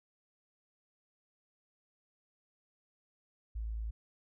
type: tone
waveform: sine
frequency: 54.9 Hz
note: A1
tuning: 3 cents flat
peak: -35 dBFS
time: 3.55-3.91 s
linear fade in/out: 10 ms
effects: none